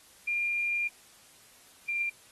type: tone pair in turn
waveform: sine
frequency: 2400 / 2381 Hz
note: D7 / D7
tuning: +37 / +23 cents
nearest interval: unison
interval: 14 cents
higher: first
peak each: -27 / -28 dBFS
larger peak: first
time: 0.27-0.88 / 1.88-2.1 s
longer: first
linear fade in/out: 10 ms
effects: white hiss -57 dBFS RMS until 2.31 s + AAC 32 kbps